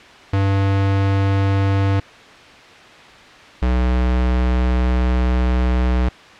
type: tone pair in turn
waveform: square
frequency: 98 / 62.11 Hz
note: G2 / B1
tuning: 0 / +10 cents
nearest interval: minor sixth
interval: 790 cents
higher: first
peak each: -15 dBFS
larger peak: neither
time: 0.33-2 / 3.62-6.09 s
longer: second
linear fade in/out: 5 ms
effects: white hiss -41 dBFS RMS until 6.39 s + low-pass 3000 Hz 12 dB/octave